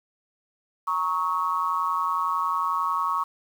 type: tone with amplitude modulation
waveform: sine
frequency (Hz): 1108.7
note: C#6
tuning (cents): 0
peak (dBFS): -18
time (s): 0.87-3.24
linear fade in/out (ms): 10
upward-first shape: sine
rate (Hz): 171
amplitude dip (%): 100
effects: 8-bit